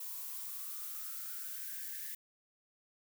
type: noise with high-pass filter sweep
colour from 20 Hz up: violet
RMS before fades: -43 dBFS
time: 0-2.15 s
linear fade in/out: 5 ms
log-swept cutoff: 950 to 1800 Hz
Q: 8.4
effects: none